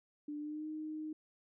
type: tone with pitch glide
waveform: sine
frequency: 296 to 309.5 Hz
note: D4 to D#4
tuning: +14 to -9 cents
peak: -39 dBFS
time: 0.28-1.13 s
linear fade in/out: 5 ms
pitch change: +77 cents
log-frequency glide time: 0.38-0.67 s
effects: none